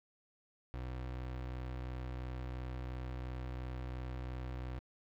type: tone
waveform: 30% pulse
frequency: 62.9 Hz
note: B1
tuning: 32 cents sharp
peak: -37 dBFS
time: 0.74-4.79 s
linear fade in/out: 0 ms
effects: low-pass 3000 Hz 12 dB/octave + 11-bit